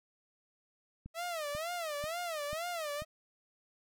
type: click train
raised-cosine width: 5 ms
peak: -33 dBFS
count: 5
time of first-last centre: 1.06-3.021 s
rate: 2.04 Hz
type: tone with vibrato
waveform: sawtooth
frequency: 640 Hz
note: D#5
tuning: 49 cents sharp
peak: -32 dBFS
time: 1.14-3.05 s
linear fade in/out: 50 ms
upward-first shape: sine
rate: 2.1 Hz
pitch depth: 180 cents each way
effects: none